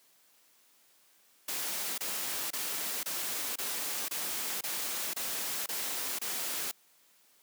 white noise bursts, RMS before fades -35 dBFS, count 10, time 1.48-6.714 s, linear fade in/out 5 ms, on 500 ms, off 26 ms, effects white hiss -65 dBFS RMS until 7.42 s + high-pass 200 Hz 12 dB/octave

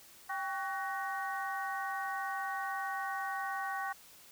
harmonic tone with a mistuned harmonic, 374.8 Hz, F#4, 22 cents sharp, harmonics 2 / 3 / 4 / 5, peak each -38 / -40 / -41 / -42 dBFS, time 0.29-3.93 s, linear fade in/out 10 ms, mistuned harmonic 2, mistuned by +82 cents, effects white hiss -57 dBFS RMS until 4.31 s

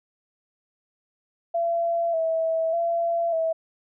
sine tone with vibrato, 664 Hz, E5, 12 cents sharp, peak -21 dBFS, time 1.54-3.53 s, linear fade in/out 10 ms, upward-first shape square, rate 0.84 Hz, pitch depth 35 cents each way, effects none

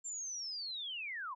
sine linear sweep, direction down, 7390 to 929 Hz, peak -39 dBFS, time 0.04-1.35 s, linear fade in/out 20 ms, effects none

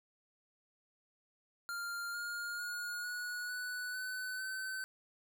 square tone with pitch steps, 1396.9 / 1418 / 1439.5 / 1461.3 / 1483.4 / 1505.8 / 1528.6 Hz, F6 / F6 / F#6 / F#6 / F#6 / F#6 / G6, 0 / +26 / -48 / -22 / +4 / +30 / -44 cents, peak -39 dBFS, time 1.69-4.84 s, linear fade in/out 0 ms, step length 450 ms, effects none

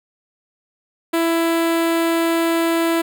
sawtooth tone with notch filter, 332.2 Hz, E4, 13 cents sharp, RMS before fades -18 dBFS, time 1.13-3.02 s, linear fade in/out 10 ms, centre 5700 Hz, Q 1.6, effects none

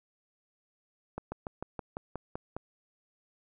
slowing click train, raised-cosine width 1 ms, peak -22 dBFS, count 9, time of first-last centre 1.18-2.566 s, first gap 140 ms, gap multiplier 1.06, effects none

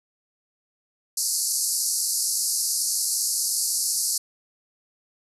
white band-pass noise, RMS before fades -25 dBFS, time 1.17-4.18 s, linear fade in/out 5 ms, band 4400 to 12000 Hz, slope 96 dB/octave, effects none

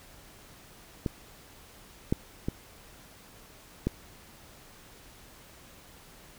clicks, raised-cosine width 3 ms, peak -15 / -11 / -16 / -13 dBFS, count 4, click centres 1.062 / 2.125 / 2.485 / 3.87 s, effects pink hiss -53 dBFS RMS until 6.38 s

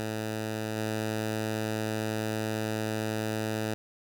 10% pulse tone with level steps, 109 Hz, A2, 16 cents flat, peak -23 / -21 dBFS, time 0-3.74 s, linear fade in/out 0 ms, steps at 0.76 s, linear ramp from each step 20 ms, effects none

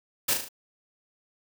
white noise with echo, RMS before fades -24 dBFS, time 0.28-0.34 s, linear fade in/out 10 ms, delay 37 ms, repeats 4, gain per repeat -5 dB, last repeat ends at 0.488 s, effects none

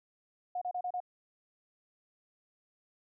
sine tone bursts, 722 Hz, F#5, 43 cents flat, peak -32 dBFS, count 5, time 0.55-1.003 s, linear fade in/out 5 ms, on 65 ms, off 32 ms, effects none

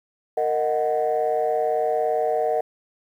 sine chord, D# minor, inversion second, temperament equal with one note detuned, 461.6 / 622.3 / 740 Hz, A#4 / D#5 / F#5, -17 / 0 / 0 cents, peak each -23 dBFS, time 0.37-2.61 s, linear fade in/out 5 ms, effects tanh soft clip ceiling -13 dBFS + 9-bit

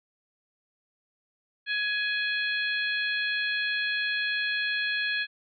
harmonic tone, 837 Hz, G#5, 13 cents sharp, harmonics 2 / 3 / 4 / 5, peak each -28 / -32 / -34 / -36 dBFS, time 1.66-5.27 s, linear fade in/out 50 ms, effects none

